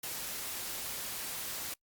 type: noise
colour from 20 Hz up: white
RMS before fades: -39 dBFS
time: 0.03-1.74 s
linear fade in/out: 5 ms
effects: noise-tail reverb RT60 0.1 s tail -26 dB re dry + Opus 48 kbps